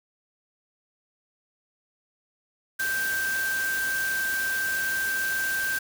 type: tone in noise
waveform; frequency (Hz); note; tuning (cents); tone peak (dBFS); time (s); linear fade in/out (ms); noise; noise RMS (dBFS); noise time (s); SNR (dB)
sine; 1568; G6; 0; -25; 2.79-5.79; 10; white; -34; 2.79-5.79; +6
effects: none